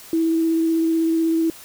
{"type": "tone with vibrato", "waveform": "sine", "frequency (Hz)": 326.5, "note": "E4", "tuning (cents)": -17, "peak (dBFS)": -16, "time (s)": [0.13, 1.5], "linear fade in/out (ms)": 2, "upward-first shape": "square", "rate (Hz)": 16, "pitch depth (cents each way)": 10, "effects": ["white hiss -42 dBFS RMS until 1.64 s"]}